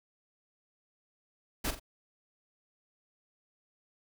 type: noise with echo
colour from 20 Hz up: pink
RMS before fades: -32 dBFS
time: 1.64-1.71 s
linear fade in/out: 10 ms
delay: 44 ms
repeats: 2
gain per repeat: -9 dB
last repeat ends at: 1.798 s
effects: none